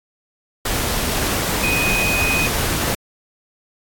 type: tone in noise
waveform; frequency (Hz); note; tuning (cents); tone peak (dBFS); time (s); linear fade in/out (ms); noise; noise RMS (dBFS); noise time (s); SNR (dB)
sine; 2500; D#7; +8; -18; 1.63-2.47; 5; pink; -21; 0.65-2.95; 0
effects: AAC 64 kbps